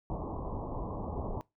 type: low-pass noise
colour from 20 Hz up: pink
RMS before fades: -37 dBFS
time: 0.1-1.41 s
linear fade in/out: 0 ms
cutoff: 1100 Hz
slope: 96 dB/octave
effects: noise-tail reverb RT60 0.2 s tail -21 dB re dry